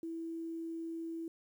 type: tone with quantisation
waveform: sine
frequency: 329.6 Hz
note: E4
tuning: in tune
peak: -38 dBFS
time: 0.03-1.28 s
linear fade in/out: 2 ms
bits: 11
effects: none